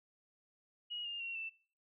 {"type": "tone with pitch steps", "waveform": "sine", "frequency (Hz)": [2895, 2816, 2739, 2664], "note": ["F#7", "F7", "F7", "E7"], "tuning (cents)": [-38, 14, -34, 18], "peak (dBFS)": -39, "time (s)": [0.9, 1.5], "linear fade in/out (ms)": 20, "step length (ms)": 150, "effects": ["noise-tail reverb RT60 0.5 s tail -25 dB re dry"]}